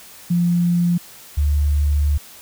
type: tone pair in turn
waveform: sine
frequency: 173.8 / 73.07 Hz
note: F3 / D2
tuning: -8 / -8 cents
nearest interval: octave + minor third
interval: 1500 cents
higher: first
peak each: -14 dBFS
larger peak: neither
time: 0.3-0.98 / 1.37-2.18 s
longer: second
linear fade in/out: 10 ms
effects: white hiss -42 dBFS RMS until 2.41 s